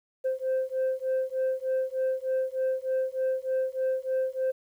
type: beating tone pair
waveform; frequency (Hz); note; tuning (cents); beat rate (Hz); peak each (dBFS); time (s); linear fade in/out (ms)
sine; 520 / 523.3; C5 / C5; -11 / 0; 3.3; -27; 0.24-4.52; 20
effects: tanh soft clip ceiling -22 dBFS + 10-bit